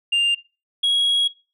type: tone pair in turn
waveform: sine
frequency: 2798 / 3312 Hz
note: F7 / G#7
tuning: +3 / -5 cents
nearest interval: minor third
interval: 292 cents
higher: second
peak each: -13 dBFS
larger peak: neither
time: 0.12-0.35 / 0.83-1.28 s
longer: second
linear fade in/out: 10 ms
effects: noise-tail reverb RT60 0.3 s tail -21 dB re dry + tanh soft clip ceiling -15 dBFS